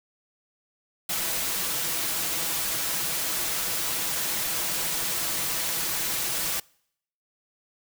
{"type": "noise with comb filter", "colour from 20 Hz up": "white", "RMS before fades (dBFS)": -28, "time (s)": [1.09, 6.6], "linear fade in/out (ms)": 5, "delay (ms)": 6.1, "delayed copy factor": 0.5, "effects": ["noise-tail reverb RT60 0.7 s tail -26 dB re dry"]}